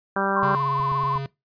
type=harmonic tone; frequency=196 Hz; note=G3; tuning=in tune; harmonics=1 / 2 / 3 / 4 / 5 / 6 / 7 / 8; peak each=-29 / -29 / -29 / -29 / -29 / -29 / -29 / -29 dBFS; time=0.16-0.55 s; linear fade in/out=2 ms
type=tone with vibrato; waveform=sine; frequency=1046.5 Hz; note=C6; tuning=in tune; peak=-22 dBFS; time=0.36-1.18 s; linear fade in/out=5 ms; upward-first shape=sine; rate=17 Hz; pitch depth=81 cents each way
type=tone with pitch glide; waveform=square; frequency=138.59 to 137.47 Hz; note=C#3 to C#3; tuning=0 to -14 cents; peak=-28 dBFS; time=0.43-1.26 s; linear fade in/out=0 ms; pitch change=-14 cents; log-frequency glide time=0.6-0.65 s
type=click train; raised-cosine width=5 ms; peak=-28 dBFS; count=4; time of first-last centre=0.8-1.157 s; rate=8.4 Hz
effects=noise-tail reverb RT60 0.2 s tail -21 dB re dry + resampled to 11025 Hz